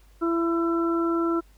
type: harmonic tone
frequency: 335.1 Hz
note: E4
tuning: 29 cents sharp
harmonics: 1 / 2 / 3 / 4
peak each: -22 / -36 / -37 / -29 dBFS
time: 0.21-1.41 s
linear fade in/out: 20 ms
effects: added 50 Hz sine -52 dBFS peak until 1.57 s + pink hiss -62 dBFS RMS until 1.57 s